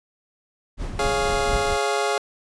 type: noise with tremolo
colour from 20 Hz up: brown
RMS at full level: -27 dBFS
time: 0.77-1.78 s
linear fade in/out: 50 ms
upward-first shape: sine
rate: 4.2 Hz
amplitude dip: 40%
type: chord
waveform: 25% pulse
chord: Db major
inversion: second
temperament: equal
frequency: 415.3 / 554.4 / 698.5 Hz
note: Ab4 / Db5 / F5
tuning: 0 / 0 / 0 cents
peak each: -20 / -23 / -22 dBFS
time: 0.99-2.18 s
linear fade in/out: 2 ms
effects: resampled to 22050 Hz